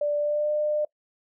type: tone with pitch glide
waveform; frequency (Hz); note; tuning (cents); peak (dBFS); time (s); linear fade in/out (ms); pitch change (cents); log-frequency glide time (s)
sine; 587.3 to 601; D5 to D5; 0 to +40; -22; 0.01-0.85; 5; +40; 0.17-0.51
effects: noise-tail reverb RT60 0.1 s tail -23 dB re dry